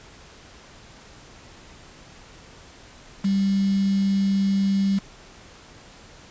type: tone with quantisation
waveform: sine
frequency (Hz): 196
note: G3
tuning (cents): 0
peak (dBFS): -18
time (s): 3.24-4.99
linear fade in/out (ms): 10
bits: 6
effects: pink hiss -47 dBFS RMS until 6.3 s + resampled to 16000 Hz